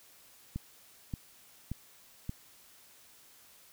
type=click train; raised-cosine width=5 ms; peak=-23 dBFS; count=4; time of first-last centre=0.56-2.294 s; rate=1.73 Hz; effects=white hiss -59 dBFS RMS until 3.72 s